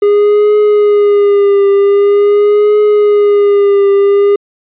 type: tone with vibrato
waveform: triangle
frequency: 408.9 Hz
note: G#4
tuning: 27 cents flat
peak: -3 dBFS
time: 0.02-4.36 s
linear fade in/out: 5 ms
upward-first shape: triangle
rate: 0.45 Hz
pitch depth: 49 cents each way
effects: resampled to 8000 Hz